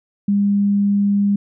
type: tone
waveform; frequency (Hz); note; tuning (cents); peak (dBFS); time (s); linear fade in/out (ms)
sine; 201.8; G#3; -49; -13; 0.28-1.36; 5
effects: none